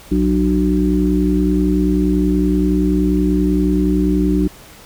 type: harmonic tone with a mistuned harmonic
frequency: 61.7 Hz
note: B1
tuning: 1 cent flat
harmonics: 1 / 3 / 5 / 6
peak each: -19 / -17 / -16 / -22 dBFS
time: 0.11-4.48 s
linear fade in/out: 10 ms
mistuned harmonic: 5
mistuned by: -50 cents
effects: pink hiss -41 dBFS RMS until 4.85 s